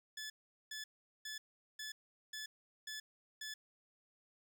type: tone bursts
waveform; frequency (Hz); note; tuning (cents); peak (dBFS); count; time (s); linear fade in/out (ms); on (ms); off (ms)
15% pulse; 1727; A6; -33; -37; 7; 0.17-3.54; 5; 130; 410
effects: none